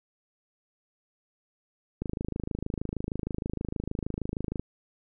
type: click train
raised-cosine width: 3 ms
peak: -18 dBFS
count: 69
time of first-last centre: 2.02-4.596 s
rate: 26.4 Hz
effects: none